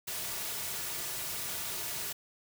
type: noise with comb filter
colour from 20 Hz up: white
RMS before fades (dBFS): -37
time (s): 0.07-2.13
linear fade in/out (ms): 10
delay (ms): 3.8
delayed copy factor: -0.5
effects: none